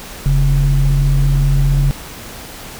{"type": "tone pair together", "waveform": "sine", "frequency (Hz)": [41.2, 138.59], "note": ["E1", "C#3"], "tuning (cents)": [0, 0], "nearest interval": "octave + major sixth", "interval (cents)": 2100, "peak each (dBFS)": -11, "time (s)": [0.26, 1.91], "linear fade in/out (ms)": 0, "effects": ["tanh soft clip ceiling -5 dBFS", "pink hiss -32 dBFS RMS until 2.79 s"]}